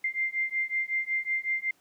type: beating tone pair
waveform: sine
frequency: 2093 / 2098.4 Hz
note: C7 / C7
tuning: 0 / +4 cents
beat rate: 5.4 Hz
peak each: -30 dBFS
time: 0.04-1.71 s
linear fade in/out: 5 ms
effects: pink hiss -65 dBFS RMS until 1.8 s + high-pass 200 Hz 12 dB/octave